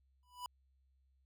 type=tone with exponential growth; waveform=square; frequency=987.8 Hz; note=B5; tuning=in tune; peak=-39 dBFS; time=0.23-0.46 s; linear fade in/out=1 ms; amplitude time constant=49 ms; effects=added 66 Hz sine -70 dBFS peak until 1.25 s